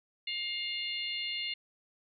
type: harmonic tone with a mistuned harmonic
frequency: 708 Hz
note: F5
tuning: 23 cents sharp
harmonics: 3 / 4 / 5 / 6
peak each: -39 / -36 / -42 / -41 dBFS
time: 0.27-1.54 s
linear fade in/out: 5 ms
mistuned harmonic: 6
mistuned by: -18 cents
effects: none